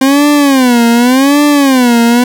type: tone with vibrato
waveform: 40% pulse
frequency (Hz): 261.6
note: C4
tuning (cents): 0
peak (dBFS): -4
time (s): 0.01-2.24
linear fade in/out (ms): 5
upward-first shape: sine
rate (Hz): 0.87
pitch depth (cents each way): 200
effects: none